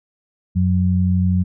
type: tone pair together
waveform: sine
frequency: 90.53 / 182.9 Hz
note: F#2 / F#3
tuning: -37 / -20 cents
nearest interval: octave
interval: 1217 cents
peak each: -16 / -17 dBFS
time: 0.55-1.44 s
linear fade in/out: 20 ms
effects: none